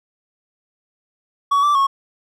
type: tone with pitch steps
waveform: triangle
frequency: 1127 / 1168 / 1097 Hz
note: C#6 / D6 / C#6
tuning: +28 / -10 / -18 cents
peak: -11 dBFS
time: 1.51-1.87 s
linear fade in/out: 10 ms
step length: 120 ms
effects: none